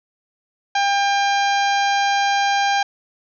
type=harmonic tone; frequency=800 Hz; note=G5; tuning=35 cents sharp; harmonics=1 / 2 / 3 / 4 / 5 / 6 / 7 / 8; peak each=-17 / -23 / -27 / -29 / -31 / -33 / -34 / -35 dBFS; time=0.75-2.83 s; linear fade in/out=5 ms; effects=none